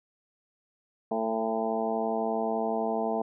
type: harmonic tone with a mistuned harmonic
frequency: 111.7 Hz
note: A2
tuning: 27 cents sharp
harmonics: 2 / 3 / 4 / 5 / 6 / 7 / 8 / 9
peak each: -33 / -39 / -32 / -41 / -31 / -34 / -38 / -43 dBFS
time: 1.11-3.22 s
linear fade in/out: 5 ms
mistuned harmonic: 7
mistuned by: +25 cents
effects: none